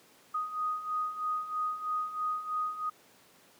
sine beating tone pair, 1243 / 1246.1 Hz, D#6 / D#6, -2 / +2 cents, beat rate 3.1 Hz, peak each -37 / -32 dBFS, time 0.34-2.9 s, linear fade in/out 10 ms, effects pink hiss -60 dBFS RMS until 3.59 s + high-pass 200 Hz 12 dB/octave

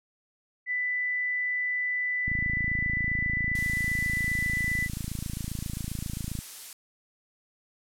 sine tone, 1989 Hz, B6, 12 cents sharp, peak -26 dBFS, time 0.66-4.89 s, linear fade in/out 50 ms
click train, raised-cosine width 5 ms, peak -21 dBFS, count 114, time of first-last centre 2.28-6.389 s, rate 27.5 Hz
blue noise, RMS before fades -39 dBFS, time 3.55-6.73 s, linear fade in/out 2 ms
effects low-pass 11000 Hz 12 dB/octave

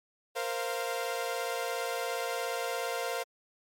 sawtooth chord, Bb suspended second, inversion none, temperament equal with one note detuned, 466.2 / 523.3 / 694.4 Hz, Bb4 / C5 / F5, 0 / 0 / -10 cents, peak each -32 dBFS, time 0.35-3.24 s, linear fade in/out 20 ms, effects MP3 64 kbps

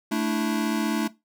square chord, A suspended fourth, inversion none, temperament equal, 220 / 293.7 / 329.6 Hz, A3 / D4 / E4, 0 / 0 / 0 cents, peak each -27 / -28 / -30 dBFS, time 0.11-1.08 s, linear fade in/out 10 ms, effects noise-tail reverb RT60 0.2 s tail -17 dB re dry

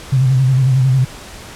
sine tone with vibrato, 130.81 Hz, C3, in tune, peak -9 dBFS, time 0.12-1.05 s, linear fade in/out 10 ms, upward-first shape square, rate 11 Hz, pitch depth 50 cents each way, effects pink hiss -34 dBFS RMS until 1.55 s + low-pass 10000 Hz 12 dB/octave

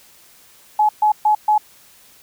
sine tone bursts, 849 Hz, G#5, 38 cents sharp, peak -11 dBFS, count 4, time 0.79-1.58 s, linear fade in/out 5 ms, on 100 ms, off 130 ms, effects white hiss -49 dBFS RMS until 2.22 s

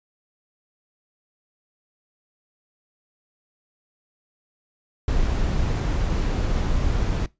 brown noise, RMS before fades -22 dBFS, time 5.08-7.26 s, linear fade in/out 2 ms, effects noise-tail reverb RT60 0.2 s tail -21 dB re dry + resampled to 16000 Hz

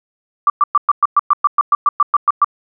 sine tone bursts, 1169 Hz, D6, 8 cents flat, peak -7 dBFS, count 15, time 0.47-2.445 s, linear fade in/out 2 ms, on 29 ms, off 110 ms, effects none

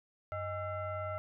sine tone with frequency modulation, 622.3 Hz, D#5, in tune, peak -35 dBFS, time 0.32-1.18 s, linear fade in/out 0 ms, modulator 718 Hz, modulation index 1.2, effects none

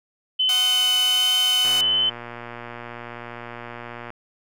sine tone with vibrato, 3035 Hz, F#7, 43 cents sharp, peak -17 dBFS, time 0.39-2.1 s, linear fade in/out 10 ms, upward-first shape triangle, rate 1.3 Hz, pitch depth 13 cents each way
5% pulse chord, C diminished, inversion second, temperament equal, 740 / 1046.5 / 1244.5 Hz, Gb5 / C6 / Eb6, 0 / 0 / 0 cents, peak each -17 / -22 / -19 dBFS, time 0.49-1.81 s, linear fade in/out 2 ms
click train, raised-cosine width 0.5 ms, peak -20 dBFS, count 293, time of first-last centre 1.65-4.104 s, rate 119 Hz
effects none

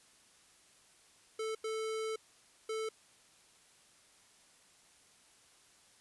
square tone bursts at uneven times, 440 Hz, A4, in tune, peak -36 dBFS, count 3, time 1.39-1.55 / 1.64-2.16 / 2.69-2.89 s, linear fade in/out 5 ms, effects white hiss -64 dBFS RMS until 6 s + resampled to 24000 Hz

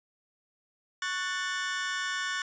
sawtooth chord, F# minor, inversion second, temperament just, 1110 / 1480 / 1776 Hz, C#6 / F#6 / A6, +2 / 0 / +16 cents, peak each -33 / -30 / -30 dBFS, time 1.02-2.42 s, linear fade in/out 2 ms, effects resampled to 16000 Hz

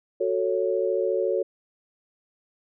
sine chord, F# minor, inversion none, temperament just, 370 / 444 / 555 Hz, F#4 / A4 / C#5, 0 / +16 / +2 cents, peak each -26 dBFS, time 0.2-1.43 s, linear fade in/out 10 ms, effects none

